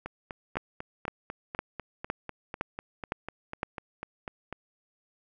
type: two click trains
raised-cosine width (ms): 0.5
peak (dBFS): -21 / -14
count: 19 / 7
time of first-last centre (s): 0.06-4.527 / 0.57-3.631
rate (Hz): 4.03 / 1.96
effects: none